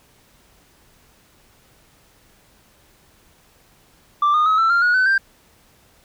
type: tone with pitch steps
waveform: sine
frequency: 1174.7 / 1225.3 / 1278.1 / 1333.1 / 1390.5 / 1450.4 / 1512.9 / 1578 Hz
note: D6 / D#6 / D#6 / E6 / F6 / F#6 / F#6 / G6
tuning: 0 / -27 / +46 / +19 / -8 / -35 / +38 / +11 cents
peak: -11 dBFS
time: 4.22-5.18 s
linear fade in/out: 5 ms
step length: 120 ms
effects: tanh soft clip ceiling -12 dBFS + pink hiss -55 dBFS RMS until 6.04 s